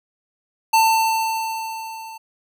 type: tone with level ramp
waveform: square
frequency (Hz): 893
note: A5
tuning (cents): +25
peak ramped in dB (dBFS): -12 to -35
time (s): 0.73-2.18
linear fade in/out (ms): 10
effects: none